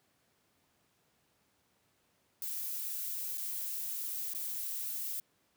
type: noise with dropouts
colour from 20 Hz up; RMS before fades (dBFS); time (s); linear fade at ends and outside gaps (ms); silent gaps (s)
violet; -38; 2.42-5.2; 1; 3.375-3.38 / 4.336-4.348
effects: pink hiss -73 dBFS RMS until 5.56 s + high-pass 100 Hz 12 dB/octave